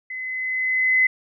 sine tone with level ramp, 2033 Hz, B6, 50 cents sharp, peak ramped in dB -29 to -13 dBFS, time 0.1-1.07 s, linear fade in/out 5 ms, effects none

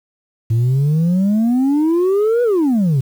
sine exponential two-way sweep, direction up then down, 110 to 493.9 to 125.1 Hz, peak -9 dBFS, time 0.5-3.01 s, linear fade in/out 10 ms, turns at 2.43 s, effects tanh soft clip ceiling -11 dBFS + 7-bit

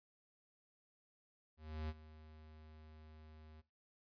square tone with ADSR envelope, 77.78 Hz, D#2, in tune, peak -40 dBFS, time 1.57-3.62 s, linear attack 320 ms, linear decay 41 ms, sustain -17 dB, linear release 24 ms, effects noise-tail reverb RT60 0.3 s tail -19 dB re dry + resampled to 11025 Hz

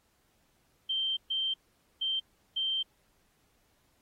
sine tone bursts at uneven times, 3136 Hz, G7, in tune, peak -28 dBFS, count 4, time 0.89-1.17 / 1.3-1.54 / 2.01-2.2 / 2.56-2.83 s, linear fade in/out 10 ms, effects pink hiss -71 dBFS RMS until 4.01 s + AAC 48 kbps

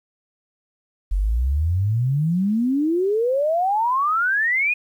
sine exponential sweep, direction up, 44.39 to 2518 Hz, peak -17 dBFS, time 1.11-4.74 s, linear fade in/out 10 ms, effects 9-bit

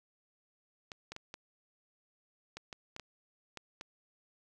clicks, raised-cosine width 0.2 ms, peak -26 dBFS, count 10, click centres 0.918 / 1.12 / 1.164 / 1.341 / 2.57 / 2.728 / 2.964 / 2.997 / 3.573 / 3.811 s, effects none

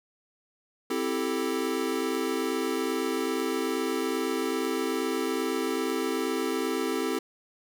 square chord, A minor seventh, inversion first, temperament equal, 261.6 / 329.6 / 392 / 440 Hz, C4 / E4 / G4 / A4, 0 / 0 / 0 / 0 cents, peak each -33 dBFS, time 0.9-7.19 s, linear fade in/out 5 ms, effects none

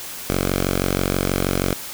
5% pulse tone, 46.25 Hz, F#1, in tune, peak -8 dBFS, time 0.3-1.73 s, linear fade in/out 0 ms, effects white hiss -33 dBFS RMS until 1.93 s

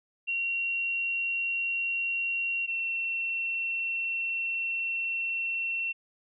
sine tone pair in turn, 2745 / 2712 Hz, F7 / E7, -31 / +49 cents, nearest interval unison, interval 20 cents, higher first, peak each -27 / -28 dBFS, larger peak first, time 0.27-2.67 / 2.67-5.93 s, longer second, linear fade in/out 20 ms, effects none

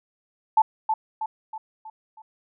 sine tone with echo, 877 Hz, A5, 6 cents flat, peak -13 dBFS, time 0.57-0.62 s, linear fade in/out 5 ms, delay 320 ms, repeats 5, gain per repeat -6 dB, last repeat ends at 2.22 s, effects none

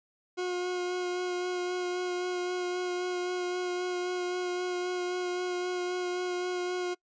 40% pulse tone with vibrato, 360 Hz, F#4, 47 cents flat, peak -29 dBFS, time 0.37-6.95 s, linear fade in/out 20 ms, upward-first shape sine, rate 3.8 Hz, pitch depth 14 cents each way, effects noise-tail reverb RT60 0.1 s tail -24 dB re dry + resampled to 16000 Hz

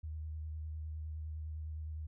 sine tone with vibrato, 77.78 Hz, D#2, in tune, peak -39 dBFS, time 0.03-2.07 s, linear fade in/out 10 ms, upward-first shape square, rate 9.8 Hz, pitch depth 18 cents each way, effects none

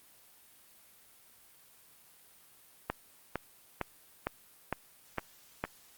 click train, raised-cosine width 0.5 ms, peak -16 dBFS, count 7, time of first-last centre 2.9-5.64 s, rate 2.19 Hz, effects white hiss -60 dBFS RMS until 5.97 s + Opus 32 kbps

